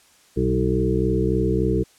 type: harmonic tone with a mistuned harmonic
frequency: 63.5 Hz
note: B1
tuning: 49 cents sharp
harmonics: 1 / 2 / 3 / 5 / 6 / 7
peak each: -25 / -25 / -25 / -25 / -25 / -25 dBFS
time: 0.36-1.84 s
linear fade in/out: 20 ms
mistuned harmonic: 2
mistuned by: -44 cents
effects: white hiss -55 dBFS RMS until 1.98 s + low-pass 10000 Hz 12 dB/octave